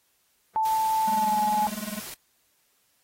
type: tone with pitch glide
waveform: sine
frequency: 879 to 847.1 Hz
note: A5 to G#5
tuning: -2 to +34 cents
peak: -21 dBFS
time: 0.56-1.67 s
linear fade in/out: 0 ms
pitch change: -64 cents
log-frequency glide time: 1.12-1.39 s
type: noise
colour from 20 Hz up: white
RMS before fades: -39 dBFS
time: 0.65-2.14 s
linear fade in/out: 2 ms
type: tone with tremolo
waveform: square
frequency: 210.8 Hz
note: G#3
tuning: 26 cents sharp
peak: -30 dBFS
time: 1.07-2 s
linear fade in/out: 10 ms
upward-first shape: sine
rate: 20 Hz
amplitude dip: 100%
effects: white hiss -68 dBFS RMS until 3.03 s + AAC 48 kbps